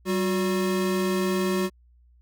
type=tone pair together; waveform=square; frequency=191.61 / 363.8 Hz; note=G3 / F#4; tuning=-39 / -29 cents; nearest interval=major seventh; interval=1110 cents; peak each=-26 dBFS; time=0.05-1.7 s; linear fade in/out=50 ms; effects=added 60 Hz sine -54 dBFS peak until 2.21 s